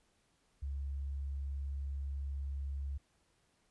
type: tone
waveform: sine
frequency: 69.3 Hz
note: C#2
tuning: in tune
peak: -36 dBFS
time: 0.62-2.98 s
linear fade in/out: 10 ms
effects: pink hiss -74 dBFS RMS until 3.7 s + resampled to 24000 Hz